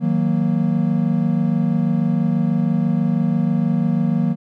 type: chord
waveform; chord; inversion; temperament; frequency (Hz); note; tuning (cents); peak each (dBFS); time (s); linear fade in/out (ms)
triangle; D# minor; none; equal with one note detuned; 158.83 / 185 / 233.1; D#3 / F#3 / A#3; +36 / 0 / 0; -18; 0-4.36; 50
effects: none